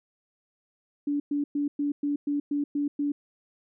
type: tone bursts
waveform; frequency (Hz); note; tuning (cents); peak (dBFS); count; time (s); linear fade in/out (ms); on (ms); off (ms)
sine; 288.7; D4; -30; -24; 9; 1.07-3.12; 5; 130; 110
effects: none